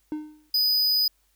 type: tone with exponential decay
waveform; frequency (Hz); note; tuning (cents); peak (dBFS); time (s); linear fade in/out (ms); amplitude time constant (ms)
triangle; 304.9; D#4; -35; -23; 0.12-0.5; 1; 82
type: tone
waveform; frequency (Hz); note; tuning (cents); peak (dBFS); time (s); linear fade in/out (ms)
square; 4979; D#8; 0; -20; 0.54-1.08; 5
effects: added 50 Hz sine -68 dBFS peak until 1.35 s + white hiss -68 dBFS RMS until 1.35 s